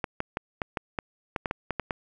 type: clicks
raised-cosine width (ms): 0.5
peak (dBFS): -13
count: 12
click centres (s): 0.042 / 0.204 / 0.371 / 0.618 / 0.772 / 0.988 / 1.362 / 1.458 / 1.511 / 1.707 / 1.797 / 1.908
effects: none